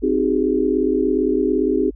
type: chord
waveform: sine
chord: Ab dominant seventh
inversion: first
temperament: equal with one note detuned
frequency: 261.6 / 311.1 / 377.8 / 415.3 Hz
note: C4 / Eb4 / Gb4 / Ab4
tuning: 0 / 0 / +36 / 0 cents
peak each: -21 dBFS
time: 0.02-1.91 s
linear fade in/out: 20 ms
effects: added 50 Hz sine -36 dBFS peak until 1.95 s